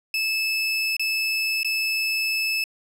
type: tone with dropouts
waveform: 30% pulse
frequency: 2614 Hz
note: E7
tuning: 15 cents flat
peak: -19 dBFS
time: 0.14-2.64 s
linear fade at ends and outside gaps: 2 ms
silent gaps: 0.967-0.995 / 1.632-1.646 s
effects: low-pass 12000 Hz 12 dB/octave